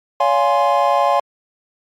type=chord; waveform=triangle; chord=Db major seventh; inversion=none; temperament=equal with one note detuned; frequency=567.7 / 698.5 / 830.6 / 1046.5 Hz; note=Db5 / F5 / Ab5 / C6; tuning=+41 / 0 / 0 / 0 cents; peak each=-16 dBFS; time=0.2-1.2 s; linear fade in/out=5 ms; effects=MP3 64 kbps